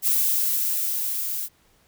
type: noise with level ramp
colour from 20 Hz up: violet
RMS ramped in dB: -20 to -29 dBFS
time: 0.02-1.49 s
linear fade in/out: 50 ms
effects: pink hiss -61 dBFS RMS until 1.87 s